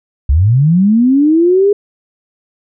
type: linear sweep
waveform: sine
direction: up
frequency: 61.6 to 415.3 Hz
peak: -6 dBFS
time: 0.29-1.73 s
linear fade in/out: 5 ms
effects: none